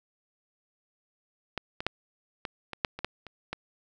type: clicks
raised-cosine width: 0.3 ms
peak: -15 / -18 / -10 / -17 / -20 / -8 / -22 / -13 / -27 / -17 dBFS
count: 10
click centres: 1.577 / 1.805 / 1.866 / 2.452 / 2.733 / 2.848 / 2.99 / 3.046 / 3.267 / 3.53 s
effects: none